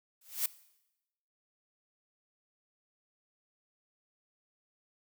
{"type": "noise with exponential growth", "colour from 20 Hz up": "blue", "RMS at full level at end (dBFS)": -27, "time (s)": [0.21, 0.46], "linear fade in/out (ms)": 5, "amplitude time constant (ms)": 54, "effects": ["noise-tail reverb RT60 0.9 s tail -19 dB re dry"]}